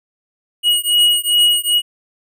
square beating tone pair, 2900 / 2902.5 Hz, F#7 / F#7, -35 / -34 cents, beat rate 2.5 Hz, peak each -15 dBFS, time 0.63-1.82 s, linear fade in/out 50 ms, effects none

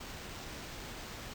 pink noise with sample-and-hold, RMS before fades -45 dBFS, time 0-1.34 s, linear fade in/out 10 ms, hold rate 11025 Hz, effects none

